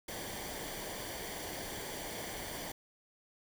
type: noise with comb filter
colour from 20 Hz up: pink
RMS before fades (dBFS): -42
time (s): 0.08-2.72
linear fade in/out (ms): 5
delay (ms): 0.76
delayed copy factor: -0.6
effects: none